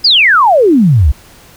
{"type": "exponential sweep", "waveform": "sine", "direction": "down", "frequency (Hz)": [5090, 61.7], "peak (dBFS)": -4, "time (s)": [0.04, 1.12], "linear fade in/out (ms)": 10, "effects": ["pink hiss -40 dBFS RMS until 1.56 s"]}